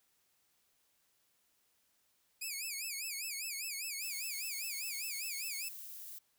10% pulse tone with vibrato, 2397 Hz, D7, 35 cents sharp, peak -30 dBFS, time 2.41-5.69 s, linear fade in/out 10 ms, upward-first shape sine, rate 5 Hz, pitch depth 170 cents each way
violet noise, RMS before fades -48 dBFS, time 4.01-6.19 s, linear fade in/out 10 ms
effects white hiss -75 dBFS RMS until 6.38 s

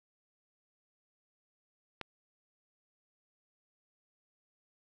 click, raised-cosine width 0.3 ms, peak -22 dBFS, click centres 2.013 s, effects none

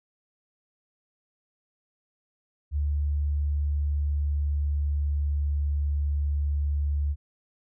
sine tone with pitch glide, 73 to 72.45 Hz, D2 to D2, -10 to -23 cents, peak -23 dBFS, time 2.71-7.16 s, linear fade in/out 50 ms, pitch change -13 cents, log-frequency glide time 2.92-5.65 s, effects none

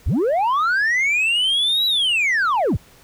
sine linear two-way sweep, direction up then down, 37.74 to 3951 to 37.74 Hz, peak -13 dBFS, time 0.06-2.77 s, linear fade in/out 10 ms, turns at 1.86 s, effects tanh soft clip ceiling -15 dBFS + pink hiss -50 dBFS RMS until 3.03 s

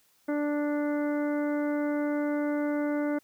harmonic tone, 293.7 Hz, D4, in tune, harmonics 1 / 2 / 3 / 4 / 5 / 6 / 7, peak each -27 / -32 / -42 / -45 / -41 / -51 / -46 dBFS, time 0.28-3.19 s, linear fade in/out 10 ms, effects white hiss -66 dBFS RMS until 3.23 s

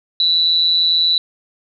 sine tone with amplitude modulation, 3951 Hz, B7, in tune, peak -9 dBFS, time 0.2-1.18 s, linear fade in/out 2 ms, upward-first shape sine, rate 167 Hz, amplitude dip 60%, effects none

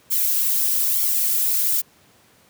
violet noise with flanger, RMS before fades -20 dBFS, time 0.1-1.82 s, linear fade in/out 20 ms, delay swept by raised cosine 0.9 to 3.2 ms, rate 1.1 Hz, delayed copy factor +0.65, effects pink hiss -55 dBFS RMS until 2.49 s + high-pass 100 Hz 12 dB/octave

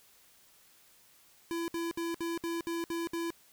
square tone bursts, 335.9 Hz, E4, 33 cents sharp, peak -33 dBFS, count 8, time 1.51-3.304 s, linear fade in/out 0 ms, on 170 ms, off 62 ms, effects white hiss -62 dBFS RMS until 3.52 s

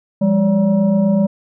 sine tone with frequency modulation, 201.5 Hz, G3, 48 cents sharp, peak -11 dBFS, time 0.21-1.27 s, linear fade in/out 10 ms, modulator 375 Hz, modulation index 0.77, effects none

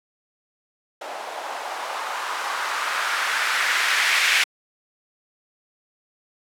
violet noise with low-pass filter sweep, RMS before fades -24 dBFS, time 1.01-4.44 s, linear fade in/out 5 ms, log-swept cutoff 660 to 2200 Hz, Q 1.8, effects high-pass 400 Hz 12 dB/octave

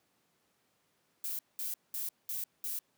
violet noise bursts, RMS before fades -37 dBFS, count 5, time 1.24-2.79 s, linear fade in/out 2 ms, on 150 ms, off 200 ms, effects pink hiss -74 dBFS RMS until 2.97 s + high-pass 150 Hz 12 dB/octave

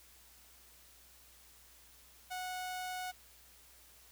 sawtooth tone, 735 Hz, F#5, 12 cents flat, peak -35 dBFS, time 2.3-3.12 s, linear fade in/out 20 ms, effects added 60 Hz sine -67 dBFS peak until 4.11 s + white hiss -61 dBFS RMS until 4.11 s

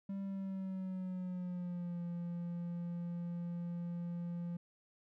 triangle tone with pitch glide, 196.1 to 172.7 Hz, G3 to F3, +1 to -19 cents, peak -36 dBFS, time 0.09-4.57 s, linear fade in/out 5 ms, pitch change -220 cents, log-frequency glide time 0.22-2.02 s, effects none

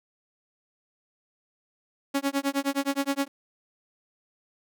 sawtooth tone with tremolo, 277.7 Hz, C#4, 3 cents sharp, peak -18 dBFS, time 2.14-3.28 s, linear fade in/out 10 ms, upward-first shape sine, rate 9.6 Hz, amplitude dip 100%, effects none

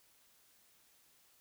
silence, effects white hiss -68 dBFS RMS until 1.4 s

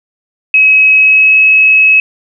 sine tone with pitch glide, 2556 to 2571 Hz, D#7 to E7, +46 to -44 cents, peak -3 dBFS, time 0.54-2 s, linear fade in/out 2 ms, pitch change +10 cents, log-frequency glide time 0.96-1.37 s, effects none

